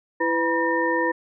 sine tone cluster, 333.1 / 501 / 965 / 1818 Hz, E4 / B4 / B5 / A#6, +18 / +25 / -40 / -44 cents, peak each -25 dBFS, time 0.2-1.12 s, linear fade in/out 10 ms, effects none

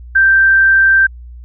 sine tone, 1568 Hz, G6, in tune, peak -6 dBFS, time 0.15-1.07 s, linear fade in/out 10 ms, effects added 60 Hz sine -30 dBFS peak until 1.44 s

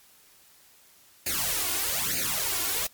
white noise with flanger, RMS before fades -28 dBFS, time 1.26-2.87 s, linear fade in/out 5 ms, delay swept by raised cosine 0.44 to 2.84 ms, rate 1.1 Hz, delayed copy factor +0.85, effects white hiss -57 dBFS RMS until 2.93 s + MP3 96 kbps

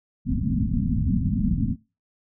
white low-pass noise, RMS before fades -23 dBFS, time 0.25-1.76 s, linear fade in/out 50 ms, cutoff 260 Hz, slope 96 dB/octave, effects noise-tail reverb RT60 0.3 s tail -23 dB re dry

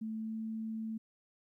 sine tone with pitch glide, 220 to 221.5 Hz, A3 to A3, 0 to +12 cents, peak -36 dBFS, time 0.01-0.98 s, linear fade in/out 10 ms, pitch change +12 cents, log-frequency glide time 0.16-0.37 s, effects 13-bit

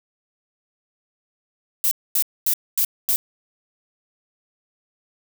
violet noise bursts, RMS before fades -19 dBFS, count 5, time 1.84-3.16 s, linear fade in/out 0 ms, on 72 ms, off 240 ms, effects none

